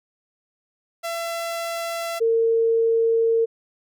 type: tone pair in turn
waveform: sawtooth / sine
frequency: 673 / 455.7 Hz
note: E5 / A#4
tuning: +36 / -39 cents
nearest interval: perfect fifth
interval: 675 cents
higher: first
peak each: -22 / -16 dBFS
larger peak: second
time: 1.03-2.2 / 2.2-3.46 s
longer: second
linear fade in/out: 20 ms
effects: none